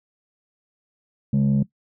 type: tone pair together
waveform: sine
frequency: 138.59 / 207.4 Hz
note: C#3 / G#3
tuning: 0 / -2 cents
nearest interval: perfect fifth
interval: 698 cents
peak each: -17 dBFS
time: 1.33-1.63 s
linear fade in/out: 5 ms
effects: noise-tail reverb RT60 0.1 s tail -18 dB re dry + tanh soft clip ceiling -13 dBFS